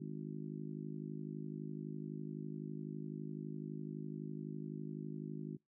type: harmonic tone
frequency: 51.91 Hz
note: G#1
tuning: in tune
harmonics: 3 / 4 / 5 / 6 / 7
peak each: -45 / -47 / -49 / -51 / -52 dBFS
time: 0-5.57 s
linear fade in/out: 10 ms
effects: noise-tail reverb RT60 0.2 s tail -25 dB re dry